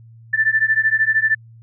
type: beating tone pair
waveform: sine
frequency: 1760 / 1773 Hz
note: A6 / A6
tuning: 0 / +13 cents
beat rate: 13 Hz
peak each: -17 dBFS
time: 0.33-1.35 s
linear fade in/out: 10 ms
effects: added 114 Hz sine -41 dBFS peak until 1.62 s